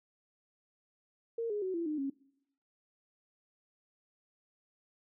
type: tone with pitch steps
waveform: sine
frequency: 460.9 / 415.4 / 374.4 / 337.4 / 304.1 / 274.1 Hz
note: A#4 / G#4 / F#4 / E4 / D#4 / C#4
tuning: -20 / 0 / +20 / +40 / -40 / -19 cents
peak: -32 dBFS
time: 1.38-2.1 s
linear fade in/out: 5 ms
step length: 120 ms
effects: noise-tail reverb RT60 0.8 s tail -23 dB re dry